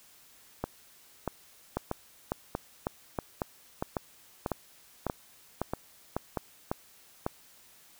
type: two click trains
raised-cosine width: 1 ms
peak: -15 / -16 dBFS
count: 11 / 10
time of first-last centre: 1.77-7.265 / 0.64-6.372 s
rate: 1.82 / 1.57 Hz
effects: white hiss -58 dBFS RMS until 7.99 s